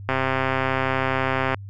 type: click train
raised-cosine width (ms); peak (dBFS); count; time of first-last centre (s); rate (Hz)
0.5; -7; 193; 0.09-1.545; 132
effects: added 99 Hz sine -34 dBFS peak until 1.69 s